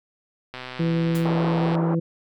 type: click train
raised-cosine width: 0.3 ms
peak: -18 dBFS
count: 155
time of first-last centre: 0.54-1.753 s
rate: 127 Hz
type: harmonic tone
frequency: 166.3 Hz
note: E3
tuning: 16 cents sharp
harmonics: 1 / 2 / 3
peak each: -20 / -26 / -30 dBFS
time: 0.79-2 s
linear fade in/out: 10 ms
type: noise with exponential decay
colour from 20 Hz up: white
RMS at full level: -34 dBFS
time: 1.15-1.3 s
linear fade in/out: 0 ms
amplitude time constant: 32 ms
type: band-pass noise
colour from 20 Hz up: white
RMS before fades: -29 dBFS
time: 1.25-1.95 s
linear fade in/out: 5 ms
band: 290 to 1000 Hz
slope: 24 dB/octave
effects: MP3 96 kbps